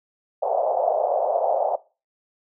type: band-pass noise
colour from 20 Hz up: white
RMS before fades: -22 dBFS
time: 0.42-1.76 s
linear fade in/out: 10 ms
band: 550 to 740 Hz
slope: 48 dB/octave
effects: noise-tail reverb RT60 0.3 s tail -19 dB re dry